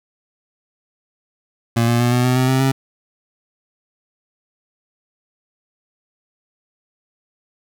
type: tone with pitch steps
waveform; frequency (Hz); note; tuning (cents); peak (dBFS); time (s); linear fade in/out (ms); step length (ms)
25% pulse; 116.4 / 118.78 / 121.2 / 123.68 / 126.2 / 128.78 / 131.41 / 134.1; A#2 / A#2 / B2 / B2 / B2 / C3 / C3 / C3; -2 / +33 / -32 / +3 / +38 / -27 / +8 / +43; -10; 1.76-2.72; 10; 120
effects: none